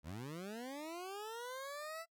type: linear sweep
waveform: 20% pulse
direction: up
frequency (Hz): 69.3 to 671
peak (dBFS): -39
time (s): 0.03-2.06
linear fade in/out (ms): 50
effects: noise-tail reverb RT60 0.1 s tail -26 dB re dry